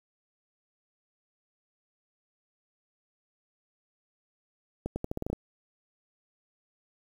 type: accelerating click train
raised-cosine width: 2 ms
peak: -18 dBFS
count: 9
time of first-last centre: 4.86-5.33 s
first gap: 100 ms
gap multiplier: 0.84
effects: 8-bit